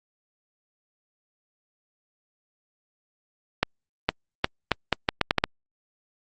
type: accelerating click train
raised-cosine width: 0.3 ms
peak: -3 dBFS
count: 10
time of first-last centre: 3.63-5.44 s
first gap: 460 ms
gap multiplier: 0.77
effects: Opus 48 kbps